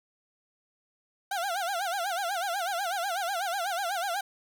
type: tone with vibrato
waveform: 30% pulse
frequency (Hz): 740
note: F#5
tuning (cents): 0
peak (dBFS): -26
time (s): 1.31-4.21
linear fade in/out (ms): 5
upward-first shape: sine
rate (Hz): 8.1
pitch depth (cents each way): 170
effects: none